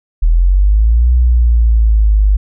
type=linear two-way sweep; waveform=sine; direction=up then down; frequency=38.89 to 61.74 to 49.65 Hz; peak=-6 dBFS; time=0.22-2.37 s; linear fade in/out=10 ms; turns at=1.13 s; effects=none